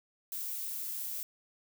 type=noise; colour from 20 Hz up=violet; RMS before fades=-38 dBFS; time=0.32-1.23 s; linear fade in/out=0 ms; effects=none